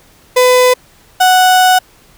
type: tone pair in turn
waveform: 35% pulse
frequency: 502 / 739.6 Hz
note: B4 / F#5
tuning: +28 / -1 cents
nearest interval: perfect fifth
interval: 671 cents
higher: second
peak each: -4 dBFS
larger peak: neither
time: 0.36-0.74 / 1.2-1.79 s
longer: second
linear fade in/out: 10 ms
effects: pink hiss -46 dBFS RMS until 2.17 s